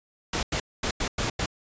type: noise bursts at uneven times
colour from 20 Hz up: pink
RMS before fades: -27 dBFS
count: 6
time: 0.33-0.43 / 0.52-0.6 / 0.83-0.91 / 1-1.08 / 1.18-1.3 / 1.39-1.46 s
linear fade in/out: 5 ms
effects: resampled to 16000 Hz